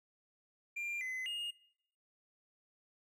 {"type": "tone with pitch steps", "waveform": "triangle", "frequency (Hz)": [2387, 2035, 2848], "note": ["D7", "C7", "F7"], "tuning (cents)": [28, -49, 33], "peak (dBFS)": -36, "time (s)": [0.76, 1.51], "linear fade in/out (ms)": 10, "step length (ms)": 250, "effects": ["noise-tail reverb RT60 0.7 s tail -20 dB re dry"]}